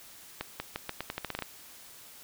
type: accelerating click train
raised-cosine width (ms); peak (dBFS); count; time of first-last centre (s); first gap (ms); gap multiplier
0.3; -17; 12; 0.41-1.423; 190; 0.84
effects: white hiss -51 dBFS RMS until 2.23 s